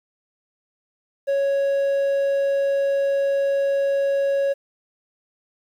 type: tone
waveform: triangle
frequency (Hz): 554.4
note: C#5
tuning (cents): 0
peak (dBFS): -16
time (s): 1.27-4.54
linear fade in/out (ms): 20
effects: 9-bit